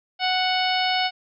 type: harmonic tone with a mistuned harmonic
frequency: 740 Hz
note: F#5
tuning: in tune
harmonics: 1 / 2 / 3 / 4 / 5 / 6 / 7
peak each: -23 / -30 / -28 / -27 / -31 / -30 / -33 dBFS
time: 0.19-1.11 s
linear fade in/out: 50 ms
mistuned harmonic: 6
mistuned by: -19 cents
effects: none